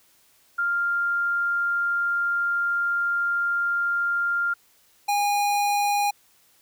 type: tone pair in turn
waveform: sine / square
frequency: 1396.9 / 817.9 Hz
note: F6 / G#5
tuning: 0 / -27 cents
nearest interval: major sixth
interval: 927 cents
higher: first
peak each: -21 dBFS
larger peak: neither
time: 0.58-4.54 / 5.08-6.11 s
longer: first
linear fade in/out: 10 ms
effects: white hiss -60 dBFS RMS until 6.61 s